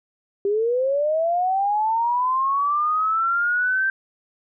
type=linear sweep; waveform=sine; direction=up; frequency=392 to 1573 Hz; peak=-18 dBFS; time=0.45-3.9 s; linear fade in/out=2 ms; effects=none